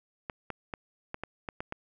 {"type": "clicks", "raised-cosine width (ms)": 0.5, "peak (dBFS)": -20, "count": 8, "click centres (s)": [0.298, 0.503, 0.738, 1.144, 1.236, 1.488, 1.605, 1.724], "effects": []}